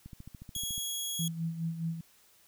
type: click train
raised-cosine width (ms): 5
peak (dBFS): -33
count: 11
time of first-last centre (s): 0.06-0.779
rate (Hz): 13.9
type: tone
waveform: 15% pulse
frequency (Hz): 3325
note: G#7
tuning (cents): +1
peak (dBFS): -26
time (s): 0.55-1.28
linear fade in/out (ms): 2
type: tone with tremolo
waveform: sine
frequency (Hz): 164.81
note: E3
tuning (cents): 0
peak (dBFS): -29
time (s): 1.19-2.01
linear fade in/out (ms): 5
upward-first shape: sine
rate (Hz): 4.8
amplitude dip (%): 65
effects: white hiss -63 dBFS RMS until 2.47 s